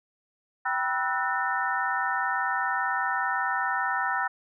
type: tone cluster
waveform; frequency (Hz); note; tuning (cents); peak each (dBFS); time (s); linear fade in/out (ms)
sine; 779 / 975 / 1313 / 1478 / 1809; G5 / B5 / E6 / F#6 / A6; -11 / -23 / -7 / -2 / +48; -31; 0.65-4.28; 10
effects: none